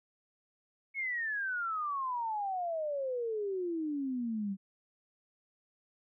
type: exponential sweep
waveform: sine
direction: down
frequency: 2217 to 190 Hz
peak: -32 dBFS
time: 0.94-4.57 s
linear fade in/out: 50 ms
effects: none